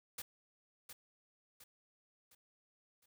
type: noise with echo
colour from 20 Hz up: white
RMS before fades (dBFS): -44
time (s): 0.18-0.22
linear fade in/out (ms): 5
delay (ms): 710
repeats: 4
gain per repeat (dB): -7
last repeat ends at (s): 3.06
effects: none